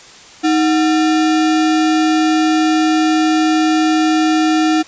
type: tone with sample-and-hold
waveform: sine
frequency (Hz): 313.7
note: D#4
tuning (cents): +14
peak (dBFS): -10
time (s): 0.43-4.83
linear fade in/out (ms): 20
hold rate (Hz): 1050
effects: white hiss -39 dBFS RMS until 4.87 s + resampled to 16000 Hz